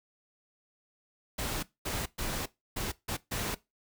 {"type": "noise bursts at uneven times", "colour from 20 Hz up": "pink", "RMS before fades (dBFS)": -34, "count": 6, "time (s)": [[1.38, 1.63], [1.85, 2.06], [2.18, 2.46], [2.76, 2.92], [3.08, 3.17], [3.31, 3.55]], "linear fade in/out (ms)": 10, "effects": ["noise-tail reverb RT60 0.2 s tail -19 dB re dry"]}